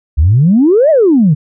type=exponential two-way sweep; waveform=sine; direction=up then down; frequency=67.3 to 659.3 to 138.8 Hz; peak=-4 dBFS; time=0.17-1.35 s; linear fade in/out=20 ms; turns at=0.9 s; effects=tanh soft clip ceiling 0 dBFS